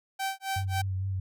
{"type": "tone with tremolo", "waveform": "sawtooth", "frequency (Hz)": 775, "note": "G5", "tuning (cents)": -20, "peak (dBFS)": -24, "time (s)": [0.19, 0.82], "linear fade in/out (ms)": 10, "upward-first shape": "sine", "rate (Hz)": 3.7, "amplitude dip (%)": 100}
{"type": "tone with vibrato", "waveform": "sine", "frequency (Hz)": 95.3, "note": "G2", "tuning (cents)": -48, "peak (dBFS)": -28, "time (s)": [0.56, 1.2], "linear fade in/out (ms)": 5, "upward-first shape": "sine", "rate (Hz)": 4.4, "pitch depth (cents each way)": 31}
{"effects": []}